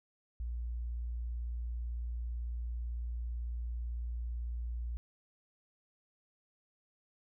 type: tone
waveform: sine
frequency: 59 Hz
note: A#1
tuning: 22 cents sharp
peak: -35 dBFS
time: 0.4-4.97 s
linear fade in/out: 0 ms
effects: none

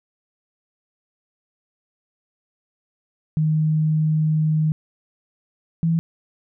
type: tone pair in turn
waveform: sine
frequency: 155.56 / 164.81 Hz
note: D#3 / E3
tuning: 0 / 0 cents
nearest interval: minor second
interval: 100 cents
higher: second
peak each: -16 dBFS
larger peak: neither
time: 3.37-4.72 / 5.83-5.99 s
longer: first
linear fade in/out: 0 ms
effects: none

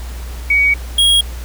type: tone pair in turn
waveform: sine / square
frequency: 2254 / 3286 Hz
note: C#7 / G#7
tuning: +28 / -19 cents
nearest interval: perfect fifth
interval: 653 cents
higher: second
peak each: -9 dBFS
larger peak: neither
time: 0.5-0.74 / 0.98-1.21 s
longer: first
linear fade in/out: 5 ms
effects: added 60 Hz sine -24 dBFS peak until 1.44 s + pink hiss -36 dBFS RMS until 1.44 s

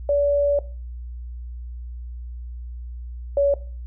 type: tone pair in turn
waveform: sine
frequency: 573 / 564.5 Hz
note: D5 / C#5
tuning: -43 / +31 cents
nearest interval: unison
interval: 26 cents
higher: first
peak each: -16 / -15 dBFS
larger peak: second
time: 0.09-0.59 / 3.37-3.54 s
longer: first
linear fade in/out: 2 ms
effects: noise-tail reverb RT60 0.4 s tail -19 dB re dry + added 60 Hz sine -31 dBFS peak until 3.86 s

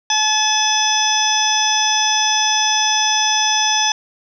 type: harmonic tone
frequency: 860 Hz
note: A5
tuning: 40 cents flat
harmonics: 1 / 2 / 3 / 4 / 6 / 7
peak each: -19 / -25 / -25 / -19 / -22 / -20 dBFS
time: 0.1-3.92 s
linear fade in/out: 2 ms
effects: none

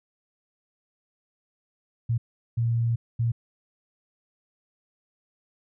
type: tone bursts at uneven times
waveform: sine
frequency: 116.54 Hz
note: A#2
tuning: in tune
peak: -21 dBFS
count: 3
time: 2.09-2.18 / 2.57-2.96 / 3.19-3.32 s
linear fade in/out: 10 ms
effects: none

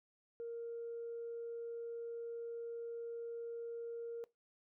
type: tone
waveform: sine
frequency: 466.2 Hz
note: A#4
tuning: in tune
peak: -40 dBFS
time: 0.4-4.24 s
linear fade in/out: 0 ms
effects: noise-tail reverb RT60 0.2 s tail -21 dB re dry + tanh soft clip ceiling -37 dBFS

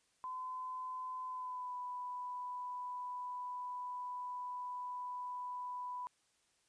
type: tone with pitch glide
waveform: sine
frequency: 1019 to 991.7 Hz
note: C6 to B5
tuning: -46 to +7 cents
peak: -40 dBFS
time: 0.24-6.07 s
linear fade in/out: 0 ms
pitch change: -47 cents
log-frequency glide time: 1.27-1.76 s
effects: white hiss -75 dBFS RMS until 6.68 s + resampled to 22050 Hz

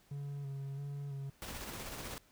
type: tone with vibrato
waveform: triangle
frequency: 139.8 Hz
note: C#3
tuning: 15 cents sharp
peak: -37 dBFS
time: 0.11-1.3 s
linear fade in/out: 5 ms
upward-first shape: square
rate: 1.5 Hz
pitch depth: 26 cents each way
type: noise with tremolo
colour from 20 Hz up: pink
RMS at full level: -43 dBFS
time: 1.42-2.18 s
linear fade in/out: 0 ms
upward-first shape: square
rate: 16 Hz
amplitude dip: 30%
effects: pink hiss -67 dBFS RMS until 2.31 s

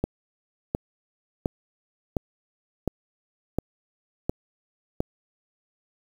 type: click train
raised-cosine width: 2 ms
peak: -10 dBFS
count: 8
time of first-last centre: 0.04-5.005 s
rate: 1.41 Hz
effects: 7-bit

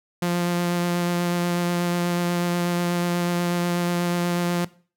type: tone with vibrato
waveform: sawtooth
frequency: 174.61 Hz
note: F3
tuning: in tune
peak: -17 dBFS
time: 0.22-4.65 s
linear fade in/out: 5 ms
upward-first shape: sine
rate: 8.2 Hz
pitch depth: 11 cents each way
effects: noise-tail reverb RT60 0.4 s tail -19 dB re dry

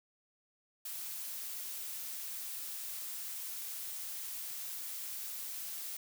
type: noise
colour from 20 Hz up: blue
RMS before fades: -42 dBFS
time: 0.85-5.97 s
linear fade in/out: 5 ms
effects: none

